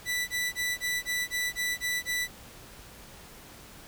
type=tone bursts; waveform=sawtooth; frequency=1975.5 Hz; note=B6; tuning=in tune; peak=-24 dBFS; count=9; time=0.05-2.28 s; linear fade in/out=50 ms; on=230 ms; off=20 ms; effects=pink hiss -49 dBFS RMS until 3.87 s